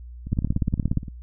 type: two click trains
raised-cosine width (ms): 5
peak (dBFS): -22 / -9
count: 17 / 12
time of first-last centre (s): 0.27-1.082 / 0.33-0.973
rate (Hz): 19.7 / 17.1
effects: added 60 Hz sine -37 dBFS peak until 1.22 s